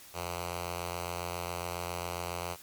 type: tone with notch filter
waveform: 5% pulse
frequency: 87.31 Hz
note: F2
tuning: in tune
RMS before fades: -37 dBFS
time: 0.13-2.57 s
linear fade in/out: 50 ms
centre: 250 Hz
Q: 0.74
effects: white hiss -52 dBFS RMS until 2.62 s + MP3 96 kbps